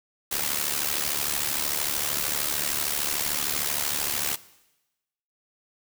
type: noise with amplitude modulation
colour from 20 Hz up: white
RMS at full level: -24 dBFS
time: 0.31-4.36 s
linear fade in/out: 10 ms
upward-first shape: sine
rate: 73.2 Hz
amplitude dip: 75%
effects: noise-tail reverb RT60 1.0 s tail -19 dB re dry